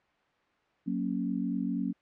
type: chord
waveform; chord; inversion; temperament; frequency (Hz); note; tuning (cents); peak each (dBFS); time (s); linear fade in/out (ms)
sine; F# major; none; equal; 185 / 233.1 / 277.2; F#3 / A#3 / C#4; 0 / 0 / 0; -33; 0.86-1.93; 20
effects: white hiss -68 dBFS RMS until 2.01 s + low-pass 2000 Hz 12 dB/octave